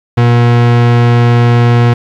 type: tone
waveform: 40% pulse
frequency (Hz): 119.5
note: A#2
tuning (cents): +43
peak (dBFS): -4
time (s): 0.17-1.94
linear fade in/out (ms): 10
effects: low-pass 3000 Hz 12 dB/octave + 7-bit